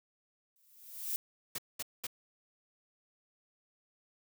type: noise with exponential growth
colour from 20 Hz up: violet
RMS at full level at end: -33 dBFS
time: 0.56-1.16 s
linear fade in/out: 0 ms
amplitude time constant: 130 ms
type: noise bursts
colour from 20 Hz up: white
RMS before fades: -38 dBFS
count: 3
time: 1.55-2.069 s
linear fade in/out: 5 ms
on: 33 ms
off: 210 ms
effects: none